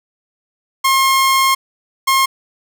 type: tone bursts at uneven times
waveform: sawtooth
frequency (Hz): 1071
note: C6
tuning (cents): +40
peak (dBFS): -7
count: 2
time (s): 0.84-1.55 / 2.07-2.26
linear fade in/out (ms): 10
effects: none